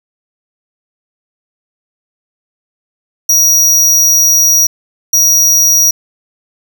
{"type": "tone bursts at uneven times", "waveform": "45% pulse", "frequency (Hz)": 5760, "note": "F#8", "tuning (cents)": -47, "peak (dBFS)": -6, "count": 2, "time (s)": [[3.29, 4.67], [5.13, 5.91]], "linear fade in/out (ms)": 5, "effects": ["8-bit"]}